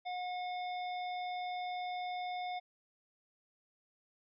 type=harmonic tone with a mistuned harmonic; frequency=724 Hz; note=F#5; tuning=38 cents flat; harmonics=1 / 3 / 5 / 7; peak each=-37 / -47 / -50 / -58 dBFS; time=0.05-2.6 s; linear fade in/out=20 ms; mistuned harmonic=5; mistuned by=-19 cents; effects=none

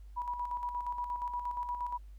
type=tone with tremolo; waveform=sine; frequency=975 Hz; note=B5; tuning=23 cents flat; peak=-32 dBFS; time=0.16-1.98 s; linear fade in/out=20 ms; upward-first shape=square; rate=8.5 Hz; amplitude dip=50%; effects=added 50 Hz sine -47 dBFS peak until 2.18 s + pink hiss -73 dBFS RMS until 2.18 s

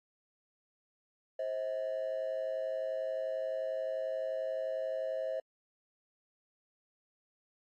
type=ring-modulated tone; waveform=triangle; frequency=584 Hz; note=D5; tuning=10 cents flat; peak=-27 dBFS; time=1.39-5.4 s; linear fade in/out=5 ms; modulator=55.7 Hz; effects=tanh soft clip ceiling -27 dBFS + AAC 64 kbps

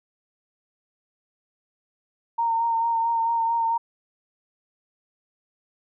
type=tone with vibrato; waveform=sine; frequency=920 Hz; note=A#5; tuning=23 cents flat; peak=-20 dBFS; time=2.38-3.78 s; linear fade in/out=10 ms; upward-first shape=sine; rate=4.5 Hz; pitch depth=22 cents each way; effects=none

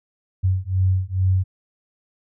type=beating tone pair; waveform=sine; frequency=92.5 / 94.8 Hz; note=F#2 / F#2; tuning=0 / +43 cents; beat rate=2.3 Hz; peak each=-20 dBFS; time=0.43-1.44 s; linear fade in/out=20 ms; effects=none

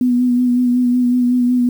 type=tone with vibrato; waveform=sine; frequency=246.9 Hz; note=B3; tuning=in tune; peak=-11 dBFS; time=0.01-1.69 s; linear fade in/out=2 ms; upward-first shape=sine; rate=5.4 Hz; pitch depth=26 cents each way; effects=7-bit

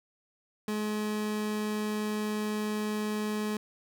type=tone; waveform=30% pulse; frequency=212.1 Hz; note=G#3; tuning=37 cents sharp; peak=-27 dBFS; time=0.68-3.57 s; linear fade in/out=2 ms; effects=none

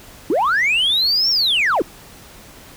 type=linear two-way sweep; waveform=sine; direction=up then down; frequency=262.4 to 5588 to 262.4 Hz; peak=-12 dBFS; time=0.3-1.82 s; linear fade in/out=2 ms; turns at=1.3 s; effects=tanh soft clip ceiling -12 dBFS + pink hiss -42 dBFS RMS until 2.76 s

